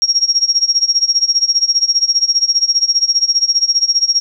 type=tone with tremolo; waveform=sine; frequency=5588 Hz; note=F8; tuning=in tune; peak=-7 dBFS; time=0.02-4.2 s; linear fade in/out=0 ms; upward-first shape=sine; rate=15 Hz; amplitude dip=90%; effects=none